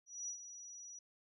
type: tone with ADSR envelope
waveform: sine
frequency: 5840 Hz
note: F#8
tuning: 24 cents flat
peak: -39 dBFS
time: 0.06-0.99 s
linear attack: 220 ms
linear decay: 92 ms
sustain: -10 dB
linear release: 4 ms
effects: none

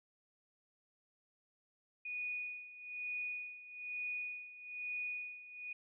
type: tone with tremolo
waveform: sine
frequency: 2468 Hz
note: D#7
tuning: 15 cents flat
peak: -37 dBFS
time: 2.05-5.73 s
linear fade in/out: 5 ms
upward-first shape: sine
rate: 1.1 Hz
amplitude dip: 80%
effects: none

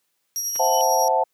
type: tone with tremolo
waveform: 35% pulse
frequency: 5680 Hz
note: F8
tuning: 28 cents sharp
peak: -20 dBFS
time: 0.36-1.08 s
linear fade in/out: 0 ms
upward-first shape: triangle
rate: 11 Hz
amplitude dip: 40%
type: tone with exponential growth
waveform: sine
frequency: 3002 Hz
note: F#7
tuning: 24 cents sharp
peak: -27 dBFS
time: 0.43-0.81 s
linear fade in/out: 0 ms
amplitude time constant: 81 ms
type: clicks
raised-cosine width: 0.3 ms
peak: -23 dBFS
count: 2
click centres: 0.556 / 0.562 s
type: chord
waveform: sine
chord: F# half-diminished seventh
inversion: second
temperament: equal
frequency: 523.3 / 659.3 / 740 / 880 Hz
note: C5 / E5 / F#5 / A5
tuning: 0 / 0 / 0 / 0 cents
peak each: -23 / -24 / -23 / -20 dBFS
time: 0.59-1.24 s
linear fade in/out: 10 ms
effects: white hiss -72 dBFS RMS until 1.33 s + high-pass 150 Hz 12 dB/octave

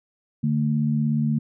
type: tone pair together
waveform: sine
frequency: 147.3 / 224.2 Hz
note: D3 / A3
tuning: +6 / +33 cents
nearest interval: perfect fifth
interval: 727 cents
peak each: -22 dBFS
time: 0.43-1.39 s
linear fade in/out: 10 ms
effects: none

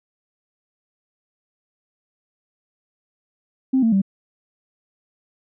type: tone with pitch steps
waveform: sine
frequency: 262.7 / 226.1 / 194.54 Hz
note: C4 / A3 / G3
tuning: +7 / +47 / -13 cents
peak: -13 dBFS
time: 3.73-4.018 s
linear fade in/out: 10 ms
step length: 96 ms
effects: tanh soft clip ceiling -9 dBFS

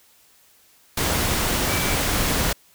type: tone in noise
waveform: sine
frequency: 2309 Hz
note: D7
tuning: 30 cents flat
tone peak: -30 dBFS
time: 1.69-1.95 s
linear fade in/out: 5 ms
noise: pink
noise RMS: -22 dBFS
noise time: 0.97-2.53 s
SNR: -11 dB
effects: white hiss -56 dBFS RMS until 2.74 s

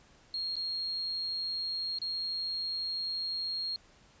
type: tone with dropouts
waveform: sine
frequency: 4257 Hz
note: C8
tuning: 29 cents sharp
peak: -32 dBFS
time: 0.34-3.76 s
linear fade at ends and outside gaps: 1 ms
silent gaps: 0.556-0.566 / 1.986-2.017 s
effects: pink hiss -61 dBFS RMS until 4.2 s + resampled to 16000 Hz

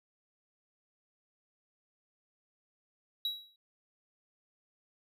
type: tone with exponential decay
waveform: triangle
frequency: 3880 Hz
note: B7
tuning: 31 cents flat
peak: -27 dBFS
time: 3.25-3.56 s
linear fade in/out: 2 ms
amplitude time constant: 66 ms
effects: none

